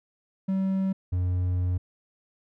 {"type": "tone pair in turn", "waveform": "triangle", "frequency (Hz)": [191.5, 90.19], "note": ["G3", "F#2"], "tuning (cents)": [-40, -44], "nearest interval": "octave + minor second", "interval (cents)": 1304, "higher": "first", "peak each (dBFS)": -21, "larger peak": "neither", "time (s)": [[0.48, 0.93], [1.12, 1.78]], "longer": "second", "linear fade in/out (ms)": 10, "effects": []}